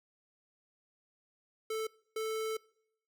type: tone bursts at uneven times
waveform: square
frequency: 440 Hz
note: A4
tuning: in tune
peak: -34 dBFS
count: 2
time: 1.7-1.87 / 2.16-2.57 s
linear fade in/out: 5 ms
effects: noise-tail reverb RT60 0.7 s tail -24 dB re dry